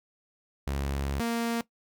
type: tone pair in turn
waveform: sawtooth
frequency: 69.3 / 232.6 Hz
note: C#2 / A#3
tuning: 0 / -4 cents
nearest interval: octave + major sixth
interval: 2096 cents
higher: second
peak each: -25 / -23 dBFS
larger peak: second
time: 0.67-1.2 / 1.2-1.61 s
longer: first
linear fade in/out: 0 ms
effects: noise-tail reverb RT60 0.1 s tail -18 dB re dry